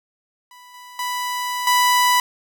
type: tone with level steps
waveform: sawtooth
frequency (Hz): 989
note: B5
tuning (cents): +2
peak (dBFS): -39 / -35 / -19 / -10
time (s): 0.51-2.2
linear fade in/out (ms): 2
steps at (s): 0.74 / 0.99 / 1.67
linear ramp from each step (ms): 2
effects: none